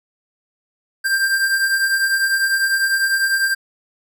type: beating tone pair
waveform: square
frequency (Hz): 1575 / 1585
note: G6 / G6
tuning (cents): +8 / +19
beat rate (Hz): 10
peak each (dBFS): -24 / -17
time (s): 1.04-3.55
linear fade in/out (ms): 20
effects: none